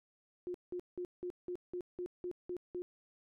sine tone bursts, 357.3 Hz, F4, 40 cents sharp, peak -37 dBFS, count 10, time 0.47-2.82 s, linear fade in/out 0 ms, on 73 ms, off 180 ms, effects none

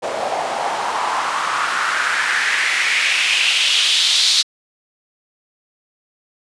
white noise with band-pass filter sweep, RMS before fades -18 dBFS, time 0.02-4.43 s, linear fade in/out 20 ms, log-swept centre 610 to 4200 Hz, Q 3.3, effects resampled to 22050 Hz

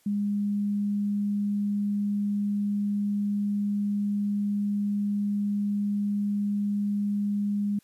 sine tone, 204.2 Hz, G#3, 29 cents flat, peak -24 dBFS, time 0.06-7.79 s, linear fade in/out 5 ms, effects white hiss -64 dBFS RMS until 7.83 s + resampled to 32000 Hz

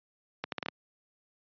accelerating click train, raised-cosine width 0.3 ms, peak -16 dBFS, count 6, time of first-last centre 0.44-0.685 s, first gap 82 ms, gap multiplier 0.74, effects high-pass 150 Hz 12 dB/octave + resampled to 11025 Hz

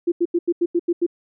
sine tone bursts, 344.8 Hz, F4, 22 cents flat, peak -15 dBFS, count 8, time 0.07-1.065 s, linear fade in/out 10 ms, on 50 ms, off 85 ms, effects none

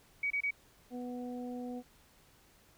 sine tone bursts, 2262 Hz, C#7, 34 cents sharp, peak -30 dBFS, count 3, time 0.23-0.508 s, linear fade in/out 5 ms, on 74 ms, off 28 ms
harmonic tone, 246.7 Hz, B3, 2 cents flat, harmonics 1 / 2 / 3, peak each -39 / -45 / -49 dBFS, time 0.9-1.83 s, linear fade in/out 50 ms
effects pink hiss -64 dBFS RMS until 2.77 s

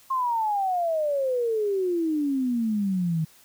sine exponential sweep, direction down, 1075 to 155.56 Hz, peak -22 dBFS, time 0.1-3.25 s, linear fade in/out 10 ms, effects white hiss -55 dBFS RMS until 3.44 s

